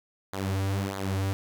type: tone with flanger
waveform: sawtooth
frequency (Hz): 97.2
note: G2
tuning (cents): -14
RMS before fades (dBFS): -29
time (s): 0.33-1.33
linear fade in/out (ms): 0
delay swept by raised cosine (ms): 0.36 to 5.76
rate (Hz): 1.6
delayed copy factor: -0.75
effects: none